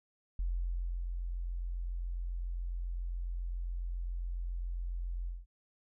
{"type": "tone with ADSR envelope", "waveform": "sine", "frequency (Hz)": 43.65, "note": "F1", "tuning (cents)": 0, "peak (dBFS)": -30, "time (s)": [0.39, 5.46], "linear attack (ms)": 3, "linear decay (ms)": 660, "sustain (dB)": -4, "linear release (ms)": 190, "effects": []}